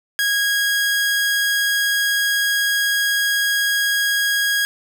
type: tone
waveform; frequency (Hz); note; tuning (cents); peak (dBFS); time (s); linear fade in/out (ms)
sawtooth; 1644; G#6; -18; -13; 0.19-4.65; 0
effects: none